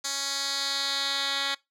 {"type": "tone with band-pass filter sweep", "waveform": "10% pulse", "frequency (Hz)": 277.2, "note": "C#4", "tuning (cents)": 0, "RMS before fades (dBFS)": -29, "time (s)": [0.04, 1.55], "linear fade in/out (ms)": 10, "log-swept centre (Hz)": [5800, 3200], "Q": 2.3, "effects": ["noise-tail reverb RT60 0.2 s tail -23 dB re dry"]}